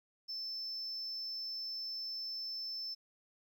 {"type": "tone", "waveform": "sine", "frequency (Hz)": 5290, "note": "E8", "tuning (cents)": 5, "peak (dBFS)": -37, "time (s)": [0.28, 2.95], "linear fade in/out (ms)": 20, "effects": ["tanh soft clip ceiling -36 dBFS", "12-bit"]}